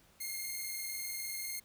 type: tone pair together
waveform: 5% pulse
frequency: 2121 / 2141 Hz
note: C7 / C7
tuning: +23 / +39 cents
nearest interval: unison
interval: 16 cents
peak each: -30 / -31 dBFS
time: 0.2-1.6 s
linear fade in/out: 10 ms
effects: pink hiss -65 dBFS RMS until 1.64 s